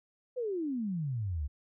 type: exponential sweep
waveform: sine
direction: down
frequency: 520 to 67 Hz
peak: -31 dBFS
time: 0.36-1.48 s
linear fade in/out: 20 ms
effects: none